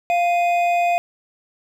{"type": "tone pair together", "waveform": "triangle", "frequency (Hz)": [697.3, 2485], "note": ["F5", "D#7"], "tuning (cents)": [-3, -3], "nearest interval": "octave + minor seventh", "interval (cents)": 2200, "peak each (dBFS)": [-14, -24], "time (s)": [0.1, 0.98], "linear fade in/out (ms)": 0, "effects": []}